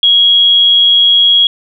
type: tone with amplitude modulation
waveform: sine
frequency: 3300 Hz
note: G#7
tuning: 12 cents flat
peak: -3 dBFS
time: 0.03-1.47 s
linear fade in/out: 2 ms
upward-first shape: sine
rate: 181 Hz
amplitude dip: 35%
effects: none